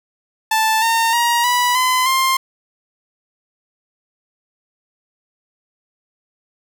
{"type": "tone with pitch steps", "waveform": "sawtooth", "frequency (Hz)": [880, 912.6, 946.4, 981.5, 1017.9, 1055.6], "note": ["A5", "A#5", "A#5", "B5", "C6", "C6"], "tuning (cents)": [0, -37, 26, -11, -48, 15], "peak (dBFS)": -10, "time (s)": [0.51, 2.37], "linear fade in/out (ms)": 5, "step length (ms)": 310, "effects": []}